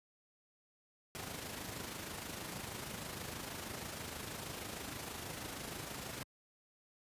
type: noise with amplitude modulation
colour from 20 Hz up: pink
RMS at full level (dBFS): -42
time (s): 1.15-6.23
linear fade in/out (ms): 0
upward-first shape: sine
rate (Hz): 26.3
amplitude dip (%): 45
effects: high-pass 80 Hz 12 dB/octave + resampled to 32000 Hz